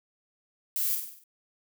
violet noise with echo, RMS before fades -29 dBFS, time 0.76-0.95 s, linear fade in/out 0 ms, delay 48 ms, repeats 6, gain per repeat -5 dB, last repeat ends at 1.238 s, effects none

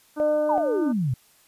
harmonic tone, 301.1 Hz, D4, 43 cents sharp, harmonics 1 / 2 / 3 / 4 / 5, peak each -29 / -35 / -39 / -41 / -43 dBFS, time 0.16-0.93 s, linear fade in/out 20 ms
sine tone, 604 Hz, D5, 48 cents sharp, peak -20 dBFS, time 0.2-0.58 s, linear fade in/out 0 ms
sine exponential sweep, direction down, 987.8 to 115.6 Hz, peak -21 dBFS, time 0.49-1.14 s, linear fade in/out 5 ms
effects white hiss -58 dBFS RMS until 1.47 s + resampled to 32000 Hz

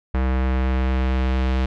square tone with low-pass filter sweep, 64.6 Hz, C2, 21 cents flat, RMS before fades -20 dBFS, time 0.14-1.66 s, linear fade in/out 5 ms, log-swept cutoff 1900 to 3400 Hz, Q 1.1, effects none

